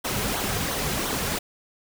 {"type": "noise with flanger", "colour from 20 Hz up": "pink", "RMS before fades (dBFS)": -27, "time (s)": [0.04, 1.39], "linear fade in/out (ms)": 10, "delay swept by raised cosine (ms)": [0.4, 3.5], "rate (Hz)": 2.9, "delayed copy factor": -0.6, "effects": []}